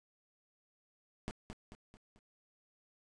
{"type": "noise with echo", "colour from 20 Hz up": "brown", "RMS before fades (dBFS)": -40, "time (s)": [1.28, 1.31], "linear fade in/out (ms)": 0, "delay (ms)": 220, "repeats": 4, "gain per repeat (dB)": -6, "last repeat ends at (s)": 2.19, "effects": ["resampled to 22050 Hz"]}